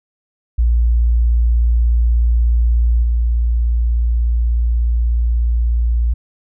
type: tone with level steps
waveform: sine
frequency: 58.3 Hz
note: A#1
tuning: 1 cent sharp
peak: -10 / -12 dBFS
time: 0.58-6.14 s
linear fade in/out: 10 ms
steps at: 3.02 s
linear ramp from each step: 20 ms
effects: none